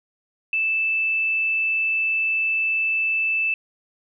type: tone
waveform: sine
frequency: 2637 Hz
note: E7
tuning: in tune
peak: -19 dBFS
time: 0.53-3.54 s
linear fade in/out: 2 ms
effects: none